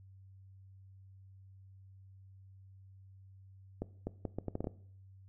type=accelerating click train; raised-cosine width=2 ms; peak=-23 dBFS; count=9; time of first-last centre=3.82-4.671 s; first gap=250 ms; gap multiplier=0.73; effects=noise-tail reverb RT60 0.6 s tail -19 dB re dry + added 96 Hz sine -54 dBFS peak until 5.28 s